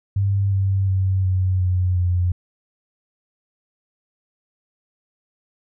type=tone with pitch steps; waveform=sine; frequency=99 / 96.96 / 94.97 / 93.01 / 91.1 / 89.22 Hz; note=G2 / G2 / F#2 / F#2 / F#2 / F2; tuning=+18 / -18 / +46 / +10 / -26 / +38 cents; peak=-16 dBFS; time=0.16-2.32 s; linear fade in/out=5 ms; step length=360 ms; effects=none